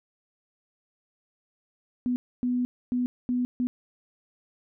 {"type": "tone bursts at uneven times", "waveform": "sine", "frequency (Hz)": 247.4, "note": "B3", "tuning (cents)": 3, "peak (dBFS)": -23, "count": 5, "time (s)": [[2.06, 2.16], [2.43, 2.65], [2.92, 3.06], [3.29, 3.45], [3.6, 3.67]], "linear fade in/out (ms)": 0, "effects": []}